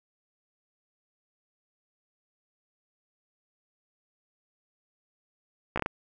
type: slowing click train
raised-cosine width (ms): 0.5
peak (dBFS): -13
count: 5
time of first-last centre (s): 5.76-5.861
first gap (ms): 15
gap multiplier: 1.36
effects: 9-bit